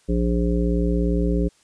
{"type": "harmonic tone", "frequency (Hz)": 58.6, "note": "A#1", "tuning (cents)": 10, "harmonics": [1, 3, 5, 7, 9], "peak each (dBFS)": [-21, -23, -26, -27, -31], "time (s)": [0.08, 1.49], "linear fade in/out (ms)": 20, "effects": ["white hiss -59 dBFS RMS until 1.63 s", "resampled to 22050 Hz"]}